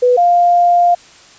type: tone pair in turn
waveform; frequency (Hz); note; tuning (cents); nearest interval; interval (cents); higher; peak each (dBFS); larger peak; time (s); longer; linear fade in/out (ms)
sine; 495.1 / 700.2; B4 / F5; +4 / +4; tritone; 600; second; -7; neither; 0.02-0.17 / 0.17-0.95; second; 10
effects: white hiss -42 dBFS RMS until 1.38 s + resampled to 16000 Hz